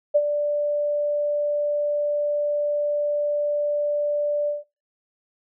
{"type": "tone with ADSR envelope", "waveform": "sine", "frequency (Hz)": 587.3, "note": "D5", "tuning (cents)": 0, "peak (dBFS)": -12, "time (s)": [0.14, 4.64], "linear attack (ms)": 18, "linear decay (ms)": 50, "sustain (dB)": -8, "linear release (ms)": 160, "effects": ["noise-tail reverb RT60 0.3 s tail -24 dB re dry"]}